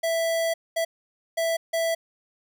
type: tone bursts at uneven times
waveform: square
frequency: 660 Hz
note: E5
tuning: 2 cents sharp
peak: -23 dBFS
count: 4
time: 0.03-0.54 / 0.76-0.85 / 1.37-1.57 / 1.73-1.95 s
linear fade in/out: 10 ms
effects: none